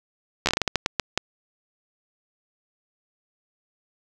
slowing click train, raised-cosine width 0.2 ms, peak -3 dBFS, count 12, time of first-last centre 0.46-1.176 s, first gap 12 ms, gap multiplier 1.31, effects none

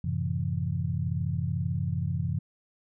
sine chord, F# half-diminished seventh, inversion none, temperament just, 92.5 / 111 / 133.2 / 166.5 Hz, F#2 / A2 / C3 / E3, 0 / +16 / +31 / +18 cents, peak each -31 / -36 / -31 / -32 dBFS, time 0.04-2.39 s, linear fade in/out 5 ms, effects none

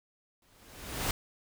pink noise with exponential growth, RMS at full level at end -29 dBFS, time 0.42-1.11 s, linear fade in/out 2 ms, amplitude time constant 150 ms, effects none

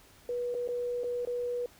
sine tone with dropouts, 486.5 Hz, B4, 26 cents flat, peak -30 dBFS, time 0.29-1.66 s, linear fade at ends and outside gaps 2 ms, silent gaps 0.543-0.549 / 0.677-0.687 / 1.035-1.041 / 1.251-1.272 s, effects pink hiss -58 dBFS RMS until 1.79 s

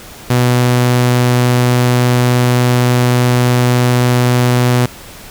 sawtooth tone, 123.47 Hz, B2, in tune, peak -5 dBFS, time 0.3-4.86 s, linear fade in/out 5 ms, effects pink hiss -34 dBFS RMS until 5.3 s

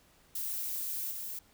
violet noise with level steps, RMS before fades -36 / -40 dBFS, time 0.35-1.39 s, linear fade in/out 5 ms, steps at 1.11 s, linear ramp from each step 2 ms, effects pink hiss -64 dBFS RMS until 1.53 s

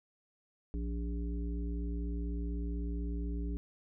harmonic tone with a mistuned harmonic, 58 Hz, A#1, 8 cents flat, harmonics 1 / 3 / 5 / 7, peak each -34 / -43 / -43 / -49 dBFS, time 0.74-3.57 s, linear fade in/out 0 ms, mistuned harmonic 3, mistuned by +41 cents, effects none

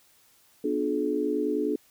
sine chord, B diminished seventh, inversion none, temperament just, 246.9 / 296.3 / 355.6 / 426.7 Hz, B3 / D4 / F4 / Ab4, 0 / +15 / +31 / +47 cents, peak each -33 / -28 / -33 / -28 dBFS, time 0.64-1.76 s, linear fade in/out 5 ms, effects white hiss -61 dBFS RMS until 1.9 s

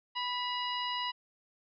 harmonic tone with a mistuned harmonic, 988 Hz, B5, in tune, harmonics 1 / 2 / 3 / 4 / 5, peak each -35 / -41 / -37 / -42 / -45 dBFS, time 0.15-1.12 s, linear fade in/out 20 ms, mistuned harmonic 3, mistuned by -46 cents, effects none

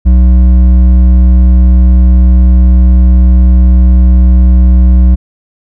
sine tone with hard clipping, 62 Hz, B1, 7 cents sharp, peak -3 dBFS, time 0.05-5.16 s, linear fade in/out 20 ms, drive 7 dB, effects none

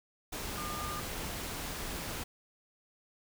sine tone in noise, 1208 Hz, D6, 48 cents sharp, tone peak -39 dBFS, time 0.57-1 s, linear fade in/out 10 ms, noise pink, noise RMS -39 dBFS, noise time 0.32-2.24 s, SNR -3 dB, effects none

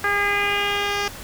10% pulse tone with low-pass filter sweep, 406.3 Hz, G#4, 38 cents flat, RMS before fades -22 dBFS, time 0.04-1.08 s, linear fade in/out 2 ms, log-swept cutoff 1700 to 4700 Hz, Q 3.2, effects pink hiss -37 dBFS RMS until 1.23 s

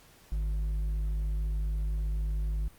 sine tone with hard clipping, 51.91 Hz, G#1, in tune, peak -29 dBFS, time 0.32-2.68 s, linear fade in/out 0 ms, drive 4 dB, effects pink hiss -58 dBFS RMS until 2.78 s + Opus 48 kbps

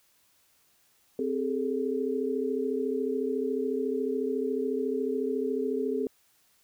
sine tone cluster, 260.6 / 406.4 / 440.4 Hz, C4 / G#4 / A4, -7 / -38 / +2 cents, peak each -31 dBFS, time 1.19-6.07 s, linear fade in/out 2 ms, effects white hiss -66 dBFS RMS until 6.63 s

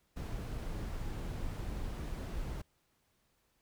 brown noise, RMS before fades -39 dBFS, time 0.16-2.62 s, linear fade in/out 10 ms, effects pink hiss -75 dBFS RMS until 3.61 s

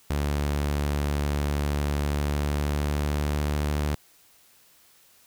sawtooth tone with pitch glide, 72.6 to 73.91 Hz, D2 to D2, -19 to +12 cents, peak -20 dBFS, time 0.1-3.95 s, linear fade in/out 5 ms, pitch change +31 cents, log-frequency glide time 1.97-3.6 s, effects white hiss -58 dBFS RMS until 5.26 s

